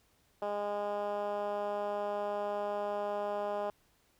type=tone with band-pass filter; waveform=10% pulse; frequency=205.3 Hz; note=G#3; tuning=20 cents flat; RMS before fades=-35 dBFS; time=0.42-3.7 s; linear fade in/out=2 ms; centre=640 Hz; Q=1.9; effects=pink hiss -70 dBFS RMS until 4.19 s